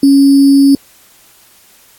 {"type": "tone with sample-and-hold", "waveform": "sine", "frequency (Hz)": 277.2, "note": "C#4", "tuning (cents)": 0, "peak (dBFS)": -3, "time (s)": [0.03, 0.75], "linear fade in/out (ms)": 2, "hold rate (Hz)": 4900, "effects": ["white hiss -45 dBFS RMS until 1.98 s", "AAC 64 kbps"]}